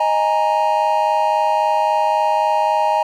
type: chord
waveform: triangle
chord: D# suspended fourth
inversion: none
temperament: just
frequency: 622.3 / 829.7 / 933.4 Hz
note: D#5 / G#5 / A#5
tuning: 0 / -2 / +2 cents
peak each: -18 / -16 / -16 dBFS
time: 0-3.03 s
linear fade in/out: 5 ms
effects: none